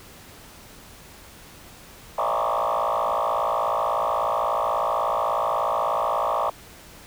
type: tone with frequency modulation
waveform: sine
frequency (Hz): 880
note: A5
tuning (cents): 0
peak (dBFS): -19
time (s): 2.18-6.5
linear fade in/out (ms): 5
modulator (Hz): 56.4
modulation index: 5.7
effects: tanh soft clip ceiling -18 dBFS + pink hiss -46 dBFS RMS until 7.06 s